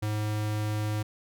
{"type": "tone", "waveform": "square", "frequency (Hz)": 106.3, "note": "G#2", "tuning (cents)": 41, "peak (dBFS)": -28, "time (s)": [0.02, 1.03], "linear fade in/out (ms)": 10, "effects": []}